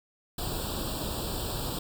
pink noise with comb filter, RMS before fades -33 dBFS, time 0.38-1.79 s, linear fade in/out 5 ms, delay 0.24 ms, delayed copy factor +1, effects none

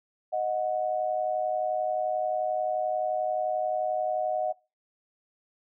sine tone pair together, 622.3 / 733.7 Hz, D#5 / F#5, 0 / -15 cents, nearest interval minor third, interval 285 cents, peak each -28 dBFS, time 0.32-4.53 s, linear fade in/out 20 ms, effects noise-tail reverb RT60 0.3 s tail -24 dB re dry

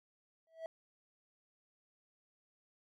triangle tone with exponential growth, 651 Hz, E5, 22 cents flat, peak -35 dBFS, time 0.47-0.66 s, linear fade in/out 1 ms, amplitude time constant 41 ms, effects none

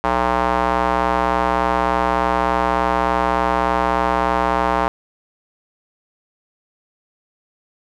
square tone with band-pass filter, 61.7 Hz, B1, 1 cent flat, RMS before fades -18 dBFS, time 0.04-4.88 s, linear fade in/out 0 ms, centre 940 Hz, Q 2.1, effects none

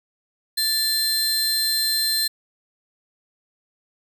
sawtooth tone pair together, 1756 / 4137 Hz, A6 / C8, -4 / -20 cents, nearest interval octave + minor third, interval 1484 cents, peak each -27 / -17 dBFS, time 0.57-2.28 s, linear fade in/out 10 ms, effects none

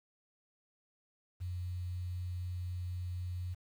sine tone with quantisation, 89.6 Hz, F2, 45 cents sharp, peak -36 dBFS, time 1.4-3.55 s, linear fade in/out 20 ms, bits 10, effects none

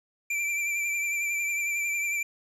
square tone with vibrato, 2349 Hz, D7, in tune, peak -27 dBFS, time 0.3-2.23 s, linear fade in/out 5 ms, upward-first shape triangle, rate 11 Hz, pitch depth 38 cents each way, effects low-pass 11000 Hz 12 dB/octave + 11-bit

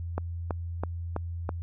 click train, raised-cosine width 1 ms, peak -16 dBFS, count 5, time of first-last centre 0.18-1.491 s, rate 3.05 Hz, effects added 85 Hz sine -32 dBFS peak until 1.62 s

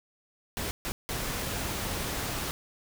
pink noise bursts at uneven times, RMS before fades -33 dBFS, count 3, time 0.57-0.71 / 0.85-0.92 / 1.09-2.51 s, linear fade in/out 0 ms, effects none

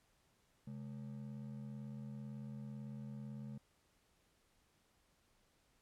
triangle ring-modulated tone, 172.8 Hz, F3, 18 cents flat, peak -40 dBFS, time 0.67-3.58 s, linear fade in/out 5 ms, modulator 39 Hz, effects pink hiss -75 dBFS RMS until 5.81 s + low-pass 12000 Hz 12 dB/octave

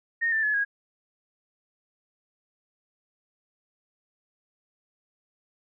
sine tone with pitch steps, 1846 / 1775.9 / 1708.5 / 1643.6 Hz, A#6 / A6 / G#6 / G#6, -17 / +16 / +49 / -18 cents, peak -22 dBFS, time 0.21-0.65 s, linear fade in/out 20 ms, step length 110 ms, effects none

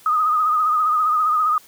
sine tone with vibrato, 1244.5 Hz, D#6, in tune, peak -15 dBFS, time 0.06-1.58 s, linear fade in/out 2 ms, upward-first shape sine, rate 15 Hz, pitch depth 53 cents each way, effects white hiss -49 dBFS RMS until 1.67 s

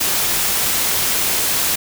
white noise, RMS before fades -18 dBFS, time 0-1.76 s, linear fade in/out 10 ms, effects none

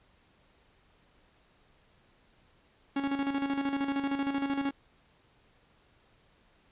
45% pulse tone with tremolo, 277.2 Hz, C#4, in tune, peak -27 dBFS, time 2.96-4.71 s, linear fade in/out 5 ms, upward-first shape square, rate 13 Hz, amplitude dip 55%, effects pink hiss -65 dBFS RMS until 6.71 s + resampled to 8000 Hz

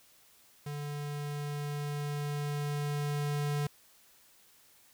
square tone with level ramp, 145.9 Hz, D3, 11 cents flat, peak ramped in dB -37 to -30 dBFS, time 0.66-3.67 s, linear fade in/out 5 ms, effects white hiss -62 dBFS RMS until 4.93 s

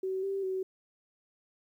sine tone with pitch steps, 378.6 / 391.1 / 377.2 Hz, F#4 / G4 / F#4, +40 / -4 / +33 cents, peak -30 dBFS, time 0.03-0.63 s, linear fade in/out 5 ms, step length 200 ms, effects 11-bit

